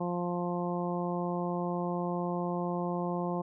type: harmonic tone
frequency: 175.8 Hz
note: F3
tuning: 12 cents sharp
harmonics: 1 / 2 / 3 / 4 / 5 / 6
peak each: -33 / -36 / -38 / -39 / -40 / -41 dBFS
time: 0-3.42 s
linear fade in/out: 10 ms
effects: none